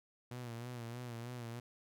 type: tone with vibrato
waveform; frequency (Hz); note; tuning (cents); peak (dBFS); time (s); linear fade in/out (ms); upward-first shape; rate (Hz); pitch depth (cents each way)
sawtooth; 119.9; A#2; +49; -39; 0.31-1.6; 5; sine; 3.2; 65
effects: none